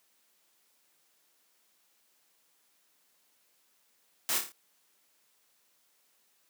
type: noise with echo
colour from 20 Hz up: white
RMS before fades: -30 dBFS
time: 4.29-4.38 s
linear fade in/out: 0 ms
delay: 28 ms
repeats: 5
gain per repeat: -5 dB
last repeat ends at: 4.52 s
effects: white hiss -70 dBFS RMS until 6.49 s + high-pass 200 Hz 12 dB/octave